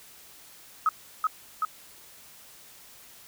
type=tone with echo; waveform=sine; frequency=1273 Hz; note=D#6; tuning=39 cents sharp; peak=-19 dBFS; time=0.86-0.89 s; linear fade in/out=2 ms; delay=380 ms; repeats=2; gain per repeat=-2 dB; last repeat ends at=1.65 s; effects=white hiss -51 dBFS RMS until 3.27 s